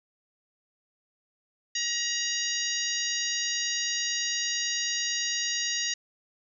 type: harmonic tone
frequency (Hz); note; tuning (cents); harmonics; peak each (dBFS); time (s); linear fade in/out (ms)
949; A#5; +31; 2 / 3 / 4 / 5 / 6 / 7; -34 / -35 / -35 / -34 / -34 / -33; 1.75-5.94; 5
effects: none